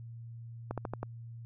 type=slowing click train; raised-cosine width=1 ms; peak=-21 dBFS; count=5; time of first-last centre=0.71-1.03 s; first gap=67 ms; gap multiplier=1.12; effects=added 116 Hz sine -43 dBFS peak until 1.45 s